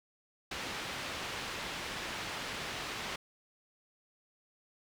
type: low-pass noise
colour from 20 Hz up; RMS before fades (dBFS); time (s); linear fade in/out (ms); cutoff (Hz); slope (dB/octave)
white; -40; 0.51-3.16; 5; 3300; 12
effects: none